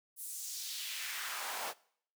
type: noise with high-pass filter sweep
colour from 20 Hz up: pink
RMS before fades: -41 dBFS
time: 0.16-1.74 s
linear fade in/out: 50 ms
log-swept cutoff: 11000 to 580 Hz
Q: 1.6
effects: noise-tail reverb RT60 0.6 s tail -22 dB re dry